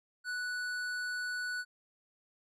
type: tone with hard clipping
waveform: sine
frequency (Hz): 1480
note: F#6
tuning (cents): 0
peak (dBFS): -36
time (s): 0.24-1.65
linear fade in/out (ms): 50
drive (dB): 11
effects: none